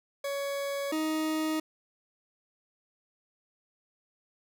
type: tone pair in turn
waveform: 40% pulse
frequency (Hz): 560 / 313.4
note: C#5 / D#4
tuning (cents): +18 / +13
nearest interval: minor seventh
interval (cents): 1005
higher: first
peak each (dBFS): -30 / -27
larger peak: second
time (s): 0.24-0.92 / 0.92-1.6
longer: neither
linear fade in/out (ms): 5
effects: none